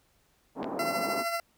pink band-pass noise, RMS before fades -35 dBFS, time 0.55-1.25 s, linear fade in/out 50 ms, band 210 to 960 Hz, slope 24 dB/octave
clicks, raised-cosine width 0.3 ms, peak -24 dBFS, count 2, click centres 0.63 / 0.643 s
20% pulse tone with tremolo, 679 Hz, F5, 49 cents flat, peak -22 dBFS, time 0.79-1.4 s, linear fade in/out 2 ms, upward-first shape triangle, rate 13 Hz, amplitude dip 50%
effects pink hiss -68 dBFS RMS until 1.57 s

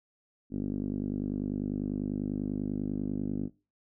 5% pulse tone with low-pass filter, 50.1 Hz, G1, 38 cents sharp, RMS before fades -33 dBFS, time 0.5-3.5 s, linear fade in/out 50 ms, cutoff 260 Hz, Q 3.1, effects noise-tail reverb RT60 0.3 s tail -20 dB re dry

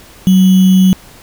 sine tone with sample-and-hold, 187.3 Hz, F#3, 21 cents sharp, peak -4 dBFS, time 0.27-0.93 s, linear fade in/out 0 ms, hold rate 3150 Hz, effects pink hiss -39 dBFS RMS until 1.22 s

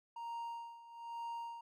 triangle tone with tremolo, 932.3 Hz, A#5, in tune, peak -38 dBFS, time 0.16-1.61 s, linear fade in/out 5 ms, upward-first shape sine, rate 1.1 Hz, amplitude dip 80%, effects none

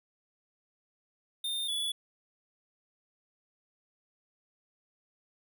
square tone pair in turn, 3629 / 3425 Hz, A#7 / A7, -47 / -47 cents, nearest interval minor second, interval 100 cents, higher first, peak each -32 / -31 dBFS, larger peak second, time 1.44-1.68 / 1.68-1.92 s, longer neither, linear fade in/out 5 ms, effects none

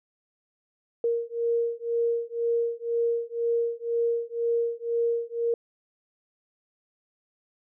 sine beating tone pair, 466.2 / 468.2 Hz, A#4 / A#4, 0 / +8 cents, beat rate 2 Hz, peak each -27 / -27 dBFS, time 1.04-5.54 s, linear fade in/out 2 ms, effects none

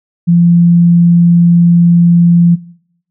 sine tone, 171.8 Hz, F3, 28 cents flat, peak -4 dBFS, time 0.27-2.56 s, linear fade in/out 20 ms, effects noise-tail reverb RT60 0.7 s tail -21 dB re dry

